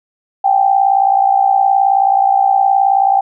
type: tone with amplitude modulation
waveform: sine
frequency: 784 Hz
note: G5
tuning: in tune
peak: -5 dBFS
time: 0.44-3.21 s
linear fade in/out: 10 ms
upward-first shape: sine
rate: 59 Hz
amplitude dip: 75%
effects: none